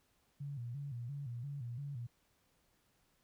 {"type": "tone with vibrato", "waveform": "sine", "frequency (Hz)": 130.3, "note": "C3", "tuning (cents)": -7, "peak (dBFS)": -40, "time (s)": [0.4, 2.07], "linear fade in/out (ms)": 10, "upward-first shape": "square", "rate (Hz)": 2.9, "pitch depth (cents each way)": 150, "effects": ["pink hiss -75 dBFS RMS until 3.23 s"]}